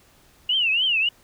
sine tone with vibrato, 2832 Hz, F7, 23 cents sharp, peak -18 dBFS, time 0.49-1.09 s, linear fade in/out 5 ms, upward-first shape triangle, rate 3.5 Hz, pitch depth 210 cents each way, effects pink hiss -56 dBFS RMS until 1.23 s

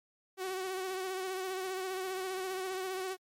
sawtooth tone with vibrato, 375.5 Hz, F#4, 26 cents sharp, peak -31 dBFS, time 0.37-3.17 s, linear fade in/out 50 ms, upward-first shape sine, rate 15 Hz, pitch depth 37 cents each way, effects MP3 64 kbps

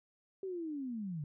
sine linear sweep, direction down, 391.3 to 140 Hz, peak -37 dBFS, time 0.43-1.24 s, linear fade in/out 2 ms, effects none

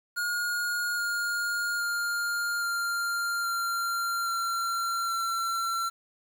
square tone with pitch steps, 1433 / 1419.8 / 1406.8 / 1393.8 / 1381 / 1368.3 / 1355.7 Hz, F6 / F6 / F6 / F6 / F6 / F6 / E6, +44 / +28 / +12 / -4 / -20 / -36 / +48 cents, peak -28 dBFS, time 0.16-5.9 s, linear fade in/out 20 ms, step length 820 ms, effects 9-bit

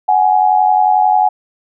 sine tone pair together, 745 / 836.2 Hz, F#5 / G#5, +12 / +12 cents, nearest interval major second, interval 200 cents, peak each -11 dBFS, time 0.08-1.29 s, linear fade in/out 10 ms, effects none

